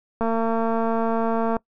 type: click train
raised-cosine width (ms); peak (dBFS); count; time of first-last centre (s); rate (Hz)
1; -11; 309; 0.21-1.567; 227
effects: noise-tail reverb RT60 0.1 s tail -23 dB re dry